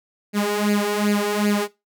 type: tone with flanger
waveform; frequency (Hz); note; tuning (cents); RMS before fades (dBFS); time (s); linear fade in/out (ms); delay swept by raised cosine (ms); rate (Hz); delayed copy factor
sawtooth; 206.8; G#3; -7; -21; 0.33-1.68; 50; 0.43 to 2.73; 2.6; +0.75
effects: noise-tail reverb RT60 0.2 s tail -18 dB re dry